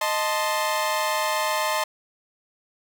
sawtooth chord, A diminished, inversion second, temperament equal, 622.3 / 880 / 1046.5 Hz, Eb5 / A5 / C6, 0 / 0 / 0 cents, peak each -23 dBFS, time 0.01-1.84 s, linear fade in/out 5 ms, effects none

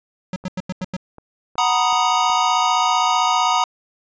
square tone bursts, 184.3 Hz, F#3, 7 cents flat, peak -23 dBFS, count 6, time 0.33-0.966 s, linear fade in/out 2 ms, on 31 ms, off 90 ms
click train, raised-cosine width 1 ms, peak -26 dBFS, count 6, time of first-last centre 0.44-2.299 s, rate 2.69 Hz
square chord, B major seventh, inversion second, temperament equal, 740 / 932.3 / 987.8 / 1244.5 Hz, F#5 / A#5 / B5 / D#6, 0 / 0 / 0 / 0 cents, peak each -22 / -21 / -23 / -21 dBFS, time 1.58-3.64 s, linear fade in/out 2 ms
effects resampled to 16000 Hz

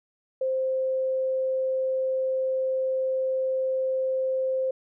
sine tone, 523.3 Hz, C5, in tune, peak -23 dBFS, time 0.41-4.71 s, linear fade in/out 5 ms, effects none

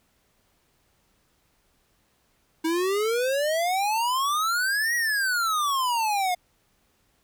square exponential two-way sweep, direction up then down, 316.7 to 1929 to 706 Hz, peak -23 dBFS, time 2.64-6.35 s, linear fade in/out 10 ms, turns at 4.95 s, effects pink hiss -67 dBFS RMS until 7.23 s

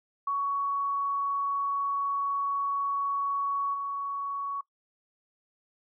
sine tone with level steps, 1119 Hz, C#6, 16 cents sharp, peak -26 / -30 dBFS, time 0.27-4.61 s, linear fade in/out 5 ms, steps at 3.73 s, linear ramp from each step 20 ms, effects noise-tail reverb RT60 0.1 s tail -21 dB re dry

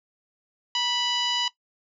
harmonic tone with a mistuned harmonic, 987 Hz, B5, 1 cent flat, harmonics 1 / 2 / 3 / 4 / 5 / 6 / 7, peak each -30 / -35 / -25 / -32 / -31 / -40 / -40 dBFS, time 0.75-1.48 s, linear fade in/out 2 ms, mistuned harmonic 1, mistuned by -42 cents, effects noise-tail reverb RT60 0.1 s tail -17 dB re dry

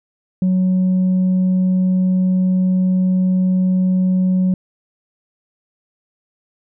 sine tone with tanh clipping, 185 Hz, F#3, in tune, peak -13 dBFS, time 0.42-4.54 s, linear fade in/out 2 ms, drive 1 dB, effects none

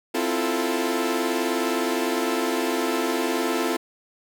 sawtooth chord, F major seventh, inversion second, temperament equal with one note detuned, 260 / 329.6 / 349.2 / 440 Hz, C4 / E4 / F4 / A4, -11 / 0 / 0 / 0 cents, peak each -24 dBFS, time 0.14-3.77 s, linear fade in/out 10 ms, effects none

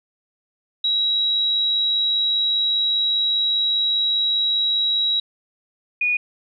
sine tone pair in turn, 3865 / 2458 Hz, B7 / D#7, -38 / -22 cents, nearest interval minor sixth, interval 784 cents, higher first, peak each -17 dBFS, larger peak neither, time 0.84-5.2 / 6.01-6.17 s, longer first, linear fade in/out 5 ms, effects none

